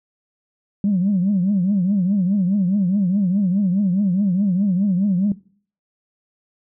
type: tone with vibrato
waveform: sine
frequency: 191.5 Hz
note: G3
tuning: 40 cents flat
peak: -14 dBFS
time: 0.84-5.32 s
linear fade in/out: 2 ms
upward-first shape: triangle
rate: 4.8 Hz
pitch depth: 180 cents each way
effects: noise-tail reverb RT60 0.5 s tail -20 dB re dry + tanh soft clip ceiling -11 dBFS